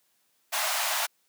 pink high-pass noise, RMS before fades -28 dBFS, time 0.52-1.07 s, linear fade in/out 20 ms, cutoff 610 Hz, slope 96 dB/octave, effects white hiss -70 dBFS RMS until 1.28 s + high-pass 150 Hz 12 dB/octave

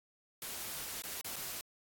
white noise with dropouts, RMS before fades -42 dBFS, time 0.42-1.61 s, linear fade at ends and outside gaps 1 ms, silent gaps 1.021-1.037 / 1.212-1.245 / 1.359-1.363 s, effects AAC 64 kbps

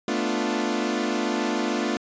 sawtooth chord, B half-diminished seventh, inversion third, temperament equal, 220 / 246.9 / 293.7 / 349.2 Hz, A3 / B3 / D4 / F4, 0 / 0 / 0 / 0 cents, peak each -25 dBFS, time 0.08-1.97 s, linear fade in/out 2 ms, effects resampled to 16000 Hz

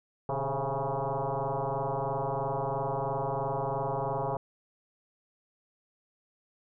sine tone with frequency modulation, 148.5 Hz, D3, 20 cents sharp, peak -28 dBFS, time 0.29-4.37 s, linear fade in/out 2 ms, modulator 137 Hz, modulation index 6.7, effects none

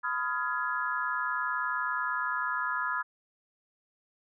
sine chord, F half-diminished seventh, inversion second, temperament just, 1005.8 / 1257.2 / 1396.9 / 1676.3 Hz, Cb6 / Eb6 / F6 / Ab6, +31 / +18 / 0 / +16 cents, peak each -34 dBFS, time 0.03-3.03 s, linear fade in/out 20 ms, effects none

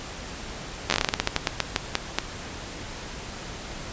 slowing click train, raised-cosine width 0.2 ms, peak -3 dBFS, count 18, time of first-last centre 0.9-2.186 s, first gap 11 ms, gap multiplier 1.21, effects pink hiss -37 dBFS RMS until 3.92 s + resampled to 16000 Hz

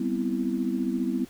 sine chord, C major seventh, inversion second, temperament equal, 196 / 246.9 / 261.6 / 329.6 Hz, G3 / B3 / C4 / E4, 0 / 0 / 0 / 0 cents, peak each -31 / -28 / -31 / -31 dBFS, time 0-1.25 s, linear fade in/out 5 ms, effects pink hiss -52 dBFS RMS until 1.29 s

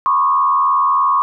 sine tone with frequency modulation, 1095 Hz, C#6, 22 cents flat, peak -11 dBFS, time 0.06-1.22 s, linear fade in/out 0 ms, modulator 83.2 Hz, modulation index 1, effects none

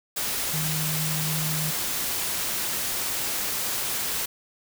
sine tone in noise, 155.56 Hz, D#3, in tune, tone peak -28 dBFS, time 0.53-1.71 s, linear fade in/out 10 ms, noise white, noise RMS -28 dBFS, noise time 0.16-4.26 s, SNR -3 dB, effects none

